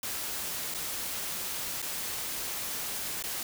white noise with dropouts, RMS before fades -35 dBFS, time 0.03-3.43 s, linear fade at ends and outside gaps 2 ms, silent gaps 0.741-0.746 / 1.819-1.825 / 3.226-3.238 s, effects none

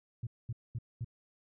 sine tone bursts, 117.1 Hz, A#2, 8 cents sharp, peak -33 dBFS, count 4, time 0.23-1.046 s, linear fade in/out 5 ms, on 39 ms, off 220 ms, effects tanh soft clip ceiling -29 dBFS

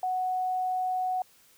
sine tone, 740 Hz, F#5, in tune, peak -26 dBFS, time 0.03-1.22 s, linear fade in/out 2 ms, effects white hiss -60 dBFS RMS until 1.57 s

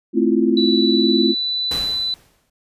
sine chord, F major seventh, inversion first, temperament equal, 220 / 261.6 / 329.6 / 349.2 Hz, A3 / C4 / E4 / F4, 0 / 0 / 0 / 0 cents, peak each -19 dBFS, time 0.13-1.35 s, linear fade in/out 50 ms
sine tone with pitch glide, 3951 to 3992 Hz, B7 to B7, 0 to +18 cents, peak -19 dBFS, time 0.57-2.14 s, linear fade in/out 2 ms, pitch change +18 cents, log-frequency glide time 0.75-1.91 s
pink noise with exponential decay, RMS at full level -27 dBFS, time 1.71-2.5 s, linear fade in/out 5 ms, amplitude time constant 170 ms
effects resampled to 32000 Hz

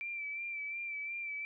sine tone with vibrato, 2340 Hz, D7, 7 cents flat, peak -37 dBFS, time 0.01-1.45 s, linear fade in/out 0 ms, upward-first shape sine, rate 2.8 Hz, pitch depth 36 cents each way, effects none

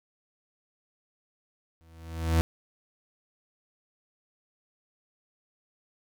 40% pulse tone with exponential growth, 81.8 Hz, E2, 13 cents flat, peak -17 dBFS, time 1.81-2.41 s, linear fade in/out 0 ms, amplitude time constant 130 ms, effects none

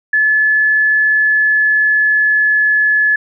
sine tone with pitch glide, 1723 to 1713.1 Hz, A6 to A6, -37 to -47 cents, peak -9 dBFS, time 0.13-3.16 s, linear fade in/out 5 ms, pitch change -10 cents, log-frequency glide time 0.94-2.65 s, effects none

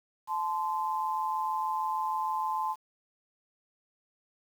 sine tone pair together, 868.5 / 1035 Hz, A5 / C6, -23 / -19 cents, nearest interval minor third, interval 304 cents, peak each -31 / -31 dBFS, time 0.27-2.76 s, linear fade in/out 50 ms, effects 9-bit

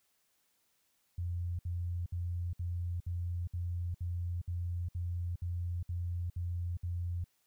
sine tone bursts, 87.31 Hz, F2, in tune, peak -33 dBFS, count 13, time 1.18-7.242 s, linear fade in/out 5 ms, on 410 ms, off 61 ms, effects white hiss -75 dBFS RMS until 7.46 s

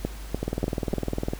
two click trains, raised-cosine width 2 ms, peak -13 / -12 dBFS, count 19 / 4, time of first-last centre 0.43-1.335 / 0.05-0.938 s, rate 19.9 / 3.38 Hz, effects added 50 Hz sine -36 dBFS peak until 1.39 s + pink hiss -45 dBFS RMS until 1.39 s

